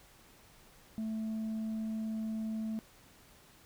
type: tone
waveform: sine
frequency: 220 Hz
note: A3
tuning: in tune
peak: -31 dBFS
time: 0.98-2.79 s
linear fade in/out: 0 ms
effects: tanh soft clip ceiling -33 dBFS + pink hiss -60 dBFS RMS until 3.65 s